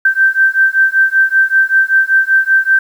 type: beating tone pair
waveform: sine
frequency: 1558 / 1563.2 Hz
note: G6 / G6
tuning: -11 / -5 cents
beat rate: 5.2 Hz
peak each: -11 dBFS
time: 0.05-2.79 s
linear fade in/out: 5 ms
effects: 7-bit